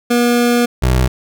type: tone pair in turn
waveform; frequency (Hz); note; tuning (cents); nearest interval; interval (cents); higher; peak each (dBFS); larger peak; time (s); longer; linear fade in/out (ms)
25% pulse; 240.3 / 63.35; B3 / B1; -47 / +45; octave + major seventh; 2308; first; -7; neither; 0.1-0.66 / 0.82-1.08; first; 10
effects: none